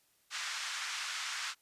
pink band-pass noise, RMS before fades -39 dBFS, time 0.3-1.55 s, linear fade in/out 50 ms, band 1200 to 7300 Hz, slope 24 dB/octave, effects white hiss -71 dBFS RMS until 1.61 s + resampled to 32000 Hz

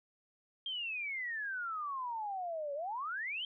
sine exponential two-way sweep, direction down then up, 3223 to 554.4 to 3223 Hz, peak -36 dBFS, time 0.66-3.45 s, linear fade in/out 2 ms, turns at 2.74 s, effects none

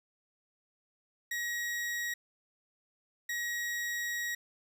40% pulse tone bursts at uneven times, 1900 Hz, A#6, 33 cents sharp, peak -32 dBFS, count 2, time 1.31-2.14 / 3.29-4.35 s, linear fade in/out 5 ms, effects none

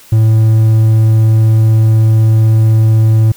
triangle tone, 110.5 Hz, A2, 8 cents sharp, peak -3 dBFS, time 0.12-3.32 s, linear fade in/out 5 ms, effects white hiss -40 dBFS RMS until 3.36 s

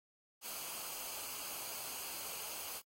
white noise with comb filter, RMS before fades -44 dBFS, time 0.41-2.82 s, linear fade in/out 50 ms, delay 0.54 ms, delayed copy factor -0.55, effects AAC 48 kbps

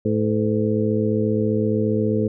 harmonic tone with a mistuned harmonic, 108.2 Hz, A2, 29 cents flat, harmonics 1 / 2 / 3 / 4 / 5, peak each -24 / -22 / -26 / -23 / -27 dBFS, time 0.05-2.28 s, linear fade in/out 5 ms, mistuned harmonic 5, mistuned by -110 cents, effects none

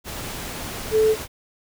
sine tone in noise, 436.4 Hz, A4, 14 cents flat, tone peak -14 dBFS, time 0.91-1.16 s, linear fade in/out 50 ms, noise pink, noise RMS -32 dBFS, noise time 0.04-1.28 s, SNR +15 dB, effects none

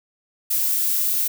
violet noise, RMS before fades -21 dBFS, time 0.5-1.28 s, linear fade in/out 10 ms, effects none

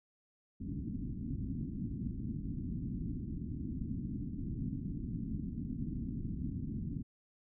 white low-pass noise, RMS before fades -39 dBFS, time 0.6-7.03 s, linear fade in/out 10 ms, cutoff 280 Hz, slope 48 dB/octave, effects none

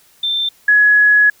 sine tone pair in turn, 3567 / 1683.4 Hz, A7 / G#6, +23 / +23 cents, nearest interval octave + minor second, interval 1300 cents, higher first, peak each -15 / -7 dBFS, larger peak second, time 0.23-0.49 / 0.68-1.3 s, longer second, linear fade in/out 5 ms, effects white hiss -51 dBFS RMS until 1.4 s

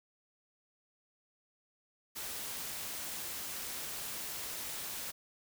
white noise, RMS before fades -41 dBFS, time 2.15-5.12 s, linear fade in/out 20 ms, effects none

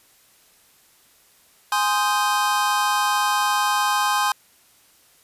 square chord, Ab major seventh, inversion none, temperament equal with one note detuned, 830.6 / 1041.7 / 1244.5 / 1568 Hz, Ab5 / C6 / Eb6 / G6, 0 / -8 / 0 / 0 cents, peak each -24 / -23 / -27 / -27 dBFS, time 1.72-4.32 s, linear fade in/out 2 ms, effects white hiss -56 dBFS RMS until 5.23 s + resampled to 32000 Hz

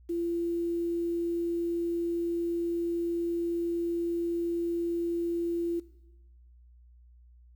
sine tone with quantisation, 341.1 Hz, F4, 41 cents flat, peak -28 dBFS, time 0.09-5.8 s, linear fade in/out 10 ms, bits 9, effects noise-tail reverb RT60 1.0 s tail -17 dB re dry + added 60 Hz sine -53 dBFS peak until 7.55 s

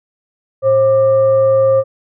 sine tone with frequency modulation, 535 Hz, C5, 38 cents sharp, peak -8 dBFS, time 0.62-1.84 s, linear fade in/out 50 ms, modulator 649 Hz, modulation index 0.31, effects none

